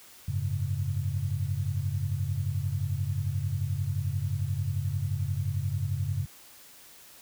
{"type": "chord", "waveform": "sine", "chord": "F# suspended second", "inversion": "none", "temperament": "equal", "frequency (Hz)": [92.5, 103.83, 138.59], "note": ["F#2", "G#2", "C#3"], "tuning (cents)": [0, 0, 0], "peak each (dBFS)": [-31, -31, -32], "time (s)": [0.28, 6.26], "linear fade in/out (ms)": 5, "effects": ["white hiss -52 dBFS RMS until 7.21 s"]}